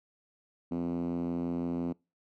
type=tone with band-pass filter; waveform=5% pulse; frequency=85.9 Hz; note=F2; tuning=28 cents flat; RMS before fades=-33 dBFS; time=0.71-1.93 s; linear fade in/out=10 ms; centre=230 Hz; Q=3.8; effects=noise-tail reverb RT60 0.3 s tail -26 dB re dry